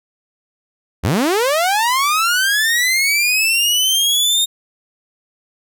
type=linear sweep; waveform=sawtooth; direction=up; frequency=62.3 to 3700 Hz; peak=-10 dBFS; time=1.03-4.46 s; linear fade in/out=20 ms; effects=none